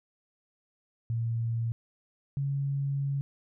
sine tone pair in turn, 115.3 / 139.26 Hz, A#2 / C#3, -19 / +8 cents, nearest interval minor third, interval 327 cents, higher second, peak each -27 dBFS, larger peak neither, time 1.1-1.72 / 2.37-3.21 s, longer second, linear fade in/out 0 ms, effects none

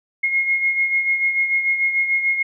sine beating tone pair, 2152 / 2158.8 Hz, C7 / C#7, +48 / -46 cents, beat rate 6.8 Hz, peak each -17 / -25 dBFS, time 0.23-2.43 s, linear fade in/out 10 ms, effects none

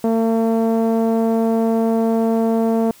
sawtooth tone with low-pass filter, 226.1 Hz, A3, 47 cents sharp, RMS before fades -17 dBFS, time 0.04-2.91 s, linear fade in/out 2 ms, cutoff 660 Hz, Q 1.5, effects white hiss -47 dBFS RMS until 3 s

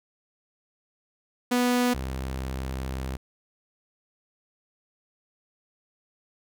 sawtooth tone pair in turn, 246.1 / 65.56 Hz, B3 / C2, -6 / +4 cents, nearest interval octave + major seventh, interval 2290 cents, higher first, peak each -17 / -26 dBFS, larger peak first, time 1.51-1.94 / 1.94-3.17 s, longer second, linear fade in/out 10 ms, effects none

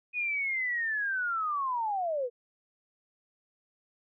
sine linear sweep, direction down, 2492 to 463.6 Hz, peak -28 dBFS, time 0.13-2.3 s, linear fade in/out 50 ms, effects none

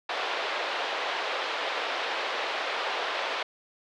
pink band-pass noise, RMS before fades -31 dBFS, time 0.09-3.43 s, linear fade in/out 5 ms, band 490 to 3900 Hz, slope 24 dB/octave, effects none

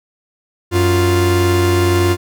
45% pulse tone pair together, 92.8 / 349.6 Hz, F#2 / F4, +6 / +2 cents, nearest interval octave + major seventh, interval 2296 cents, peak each -14 dBFS, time 0.71-2.17 s, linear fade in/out 50 ms, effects none

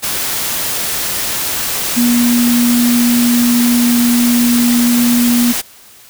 sine tone in noise, 240.2 Hz, B3, 48 cents flat, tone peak -9 dBFS, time 1.96-5.53 s, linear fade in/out 20 ms, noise white, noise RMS -18 dBFS, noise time 0.02-5.62 s, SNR +6 dB, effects white hiss -41 dBFS RMS until 6.09 s

